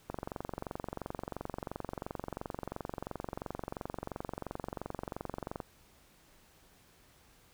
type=click train; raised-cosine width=1 ms; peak=-23 dBFS; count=127; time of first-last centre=0.1-5.602 s; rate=22.9 Hz; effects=pink hiss -63 dBFS RMS until 7.53 s